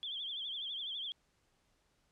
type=tone with vibrato; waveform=sine; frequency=3322 Hz; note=G#7; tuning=in tune; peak=-38 dBFS; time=0.03-1.12 s; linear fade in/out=0 ms; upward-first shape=triangle; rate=12 Hz; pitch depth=130 cents each way; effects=pink hiss -75 dBFS RMS until 2.11 s + low-pass 9000 Hz 12 dB/octave